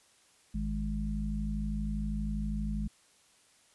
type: harmonic tone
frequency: 52.5 Hz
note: G#1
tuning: 19 cents sharp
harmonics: 1 / 3 / 4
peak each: -33 / -39 / -35 dBFS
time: 0.54-2.88 s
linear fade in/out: 10 ms
effects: white hiss -64 dBFS RMS until 3.74 s + resampled to 24000 Hz